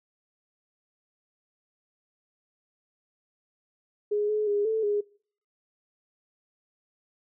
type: tone with pitch steps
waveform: sine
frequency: 416.2 / 425.4 / 410 / 441.6 / 412.9 Hz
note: G#4 / G#4 / G#4 / A4 / G#4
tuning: +4 / +42 / -22 / +6 / -10 cents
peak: -23 dBFS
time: 4.11-5.01 s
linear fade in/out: 10 ms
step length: 180 ms
effects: noise-tail reverb RT60 0.5 s tail -23 dB re dry